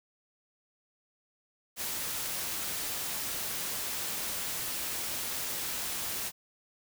white noise, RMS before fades -35 dBFS, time 1.76-6.32 s, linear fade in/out 50 ms, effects none

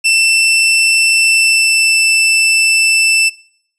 sawtooth tone with pitch glide, 2674 to 2656 Hz, E7 to E7, +24 to +12 cents, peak -5 dBFS, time 0.04-3.3 s, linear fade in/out 20 ms, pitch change -12 cents, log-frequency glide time 1.13-2.01 s, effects noise-tail reverb RT60 0.7 s tail -23 dB re dry + resampled to 24000 Hz

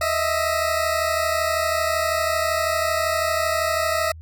20% pulse tone pair together, 626.6 / 659.3 Hz, D#5 / E5, +12 / 0 cents, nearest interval minor second, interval 88 cents, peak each -18 dBFS, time 0.01-4.12 s, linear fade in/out 5 ms, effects added 80 Hz sine -37 dBFS peak until 4.21 s

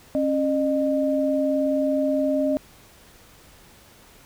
sine tone pair together, 272.1 / 609 Hz, C#4 / D#5, -32 / -37 cents, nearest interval octave + major second, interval 1395 cents, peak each -22 dBFS, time 0.15-2.57 s, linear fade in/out 0 ms, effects pink hiss -51 dBFS RMS until 4.25 s

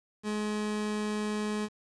30% pulse tone, 211.2 Hz, G#3, 29 cents sharp, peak -27 dBFS, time 0.23-1.69 s, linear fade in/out 50 ms, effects resampled to 22050 Hz + 9-bit

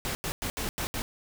pink noise bursts at uneven times, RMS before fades -32 dBFS, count 6, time 0.05-0.15 / 0.24-0.32 / 0.42-0.5 / 0.57-0.69 / 0.78-0.87 / 0.94-1.02 s, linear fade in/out 0 ms, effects none

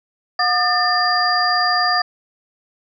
sine tone cluster, 722 / 1211 / 1784 / 4782 Hz, F#5 / D#6 / A6 / D8, -43 / -47 / +23 / +30 cents, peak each -20 dBFS, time 0.39-2.02 s, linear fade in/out 5 ms, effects none

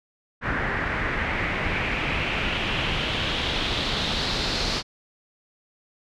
pink noise with low-pass filter sweep, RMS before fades -26 dBFS, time 0.41-4.83 s, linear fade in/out 50 ms, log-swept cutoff 1700 to 4600 Hz, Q 3.2, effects none

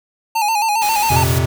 square tone with vibrato, 865 Hz, A5, 30 cents flat, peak -15 dBFS, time 0.35-1.24 s, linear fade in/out 10 ms, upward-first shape square, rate 7.4 Hz, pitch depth 68 cents each way
white noise, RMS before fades -25 dBFS, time 0.81-1.39 s, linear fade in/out 10 ms
square chord, F suspended fourth, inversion none, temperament equal, 87.31 / 116.54 / 130.81 Hz, F2 / Bb2 / C3, 0 / 0 / 0 cents, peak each -19 / -22 / -18 dBFS, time 1.1-1.46 s, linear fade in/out 10 ms
effects none

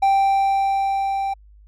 triangle tone with level ramp, 784 Hz, G5, in tune, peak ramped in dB -11 to -19 dBFS, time 0.02-1.34 s, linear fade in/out 10 ms, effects added 51 Hz sine -45 dBFS peak until 1.67 s

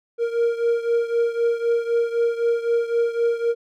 triangle beating tone pair, 466.2 / 470.1 Hz, A#4 / A#4, 0 / +15 cents, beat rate 3.9 Hz, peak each -18 / -22 dBFS, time 0.18-3.55 s, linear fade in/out 50 ms, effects none

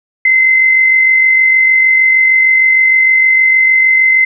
sine tone with amplitude modulation, 2062 Hz, C7, 26 cents flat, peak -4 dBFS, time 0.25-4.25 s, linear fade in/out 5 ms, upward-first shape sine, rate 46.5 Hz, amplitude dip 35%, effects none

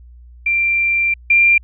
sine tone pair in turn, 2365 / 2381 Hz, D7 / D7, +12 / +23 cents, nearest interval unison, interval 11 cents, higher second, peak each -13 / -8 dBFS, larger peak second, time 0.46-1.14 / 1.3-1.58 s, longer first, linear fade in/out 5 ms, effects added 60 Hz sine -38 dBFS peak until 1.63 s

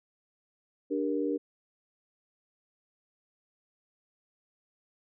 sine chord, G minor, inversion second, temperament just, 294 / 392 / 470.4 Hz, D4 / G4 / Bb4, +2 / 0 / +16 cents, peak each -30 / -34 / -32 dBFS, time 0.9-1.38 s, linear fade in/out 20 ms, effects none

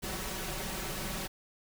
pink noise with comb filter, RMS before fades -37 dBFS, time 0.02-1.28 s, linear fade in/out 20 ms, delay 5.3 ms, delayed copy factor +0.6, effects none

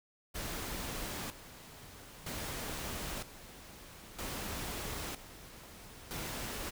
pink noise with tremolo, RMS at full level -40 dBFS, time 0.34-6.71 s, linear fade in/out 20 ms, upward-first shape square, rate 0.52 Hz, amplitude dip 75%, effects none

